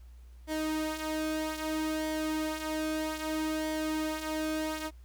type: tone with flanger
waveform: sawtooth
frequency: 312.1 Hz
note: D#4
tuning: 5 cents sharp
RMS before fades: -33 dBFS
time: 0.47-4.91 s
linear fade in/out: 50 ms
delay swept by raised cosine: 0.74 to 4.24 ms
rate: 0.62 Hz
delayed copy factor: -0.55
effects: added 60 Hz sine -48 dBFS peak until 5.04 s + pink hiss -68 dBFS RMS until 5.04 s